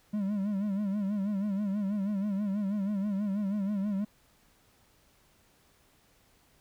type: tone with vibrato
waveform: triangle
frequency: 201.4 Hz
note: G3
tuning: 47 cents sharp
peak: -26 dBFS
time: 0.13-4.05 s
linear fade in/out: 10 ms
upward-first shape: sine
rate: 6.2 Hz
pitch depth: 91 cents each way
effects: pink hiss -65 dBFS RMS until 6.6 s